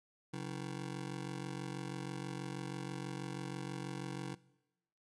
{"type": "ring-modulated tone", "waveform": "25% pulse", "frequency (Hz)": 156.6, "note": "D#3", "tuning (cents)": 11, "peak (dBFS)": -33, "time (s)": [0.33, 4.35], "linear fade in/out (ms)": 10, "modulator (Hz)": 23.1, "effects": ["noise-tail reverb RT60 0.9 s tail -21 dB re dry", "resampled to 24000 Hz"]}